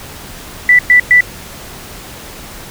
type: tone bursts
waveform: sine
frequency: 1975.5 Hz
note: B6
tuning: in tune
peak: -3 dBFS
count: 3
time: 0.69-1.207 s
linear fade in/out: 2 ms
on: 99 ms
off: 110 ms
effects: pink hiss -31 dBFS RMS until 2.7 s